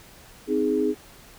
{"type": "chord", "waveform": "sine", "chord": "Ab major", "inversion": "first", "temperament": "just", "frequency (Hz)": [259.6, 311.5, 415.3], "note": ["C4", "Eb4", "Ab4"], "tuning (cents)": [-13, 2, 0], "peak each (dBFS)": [-26, -25, -23], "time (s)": [0.47, 0.95], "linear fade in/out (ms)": 50, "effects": ["pink hiss -49 dBFS RMS until 1.38 s"]}